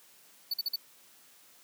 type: tone bursts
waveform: square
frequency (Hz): 4491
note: C#8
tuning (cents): +22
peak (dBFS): -29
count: 4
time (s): 0.51-0.76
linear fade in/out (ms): 5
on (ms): 28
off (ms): 46
effects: white hiss -59 dBFS RMS until 1.63 s + high-pass 150 Hz 12 dB/octave